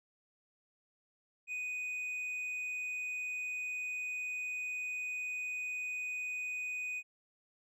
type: tone with tanh clipping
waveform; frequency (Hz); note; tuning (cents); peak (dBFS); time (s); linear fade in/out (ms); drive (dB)
sine; 2489; D#7; 0; -37; 1.47-7.03; 50; 4
effects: none